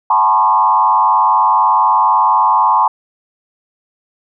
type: tone with frequency modulation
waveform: sine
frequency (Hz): 969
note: B5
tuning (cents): -33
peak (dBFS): -8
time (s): 0.1-2.88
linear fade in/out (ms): 5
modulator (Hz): 100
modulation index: 1.5
effects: none